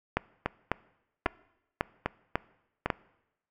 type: two click trains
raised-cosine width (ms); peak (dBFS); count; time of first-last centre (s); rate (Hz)
0.5; -10 / -12; 6 / 4; 0.17-2.902 / 0.46-2.86; 1.83 / 1.25
effects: noise-tail reverb RT60 0.9 s tail -22 dB re dry